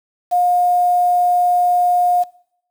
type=tone with quantisation; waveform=sine; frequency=713 Hz; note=F5; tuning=36 cents sharp; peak=-12 dBFS; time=0.31-2.24 s; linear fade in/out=20 ms; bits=6; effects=noise-tail reverb RT60 0.7 s tail -21 dB re dry